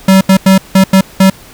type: tone bursts at uneven times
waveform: square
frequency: 191.2 Hz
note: G3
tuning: 43 cents flat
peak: -3 dBFS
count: 6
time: 0.08-0.21 / 0.29-0.37 / 0.46-0.58 / 0.75-0.84 / 0.93-1.01 / 1.2-1.3 s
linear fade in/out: 5 ms
effects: pink hiss -36 dBFS RMS until 1.53 s